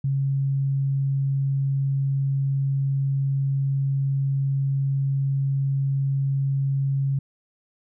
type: tone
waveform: sine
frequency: 137.1 Hz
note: C#3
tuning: 19 cents flat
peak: -20 dBFS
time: 0.04-7.19 s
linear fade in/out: 5 ms
effects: none